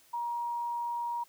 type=tone; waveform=sine; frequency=948 Hz; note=A#5; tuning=29 cents sharp; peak=-31 dBFS; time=0.13-1.24 s; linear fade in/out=10 ms; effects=white hiss -62 dBFS RMS until 1.28 s